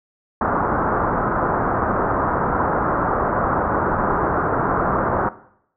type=low-pass noise; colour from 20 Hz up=white; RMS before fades=-20 dBFS; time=0.41-5.29 s; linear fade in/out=5 ms; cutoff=1400 Hz; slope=48 dB/octave; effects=noise-tail reverb RT60 0.7 s tail -17 dB re dry